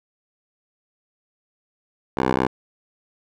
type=tone with band-pass filter; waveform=10% pulse; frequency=64.5 Hz; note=C2; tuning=24 cents flat; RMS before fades=-21 dBFS; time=2.17-2.48 s; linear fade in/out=5 ms; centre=710 Hz; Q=0.81; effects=none